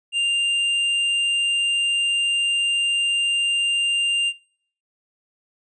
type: tone with tanh clipping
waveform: sine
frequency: 2794 Hz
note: F7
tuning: in tune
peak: -20 dBFS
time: 0.12-4.33 s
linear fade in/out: 50 ms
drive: 8 dB
effects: noise-tail reverb RT60 0.6 s tail -22 dB re dry + resampled to 22050 Hz